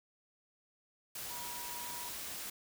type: tone in noise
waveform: sine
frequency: 965 Hz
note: B5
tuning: 40 cents flat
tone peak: -47 dBFS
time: 1.3-2.09 s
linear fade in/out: 5 ms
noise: white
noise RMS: -43 dBFS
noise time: 1.15-2.5 s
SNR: -7 dB
effects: none